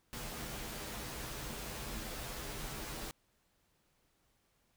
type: noise with comb filter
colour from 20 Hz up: pink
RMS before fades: -43 dBFS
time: 0.13-3.11 s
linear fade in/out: 0 ms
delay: 11 ms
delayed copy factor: -0.7
effects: pink hiss -75 dBFS RMS until 4.76 s